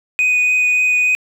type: tone with vibrato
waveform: sine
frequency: 2489 Hz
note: D#7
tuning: in tune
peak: -9 dBFS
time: 0.19-1.15 s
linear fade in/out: 0 ms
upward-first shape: triangle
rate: 3.5 Hz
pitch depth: 11 cents each way
effects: tanh soft clip ceiling -11 dBFS + 8-bit